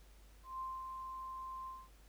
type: tone with ADSR envelope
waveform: sine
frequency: 1046.5 Hz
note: C6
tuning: in tune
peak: -39 dBFS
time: 0.43-1.89 s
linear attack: 170 ms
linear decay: 220 ms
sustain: -4 dB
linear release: 220 ms
effects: added 50 Hz sine -58 dBFS peak until 2.08 s + pink hiss -67 dBFS RMS until 2.08 s